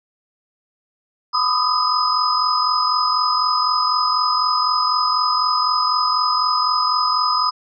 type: tone cluster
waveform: sine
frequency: 1008 / 1219 / 1263 / 5040 Hz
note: B5 / D#6 / D#6 / D#8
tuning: +35 / -36 / +26 / +21 cents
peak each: -21 dBFS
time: 1.33-7.51 s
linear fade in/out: 20 ms
effects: none